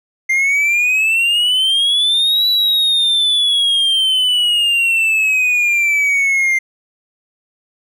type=exponential two-way sweep; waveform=triangle; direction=up then down; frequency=2093 to 3954 to 2093 Hz; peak=-10 dBFS; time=0.29-6.59 s; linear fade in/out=10 ms; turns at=2.48 s; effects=none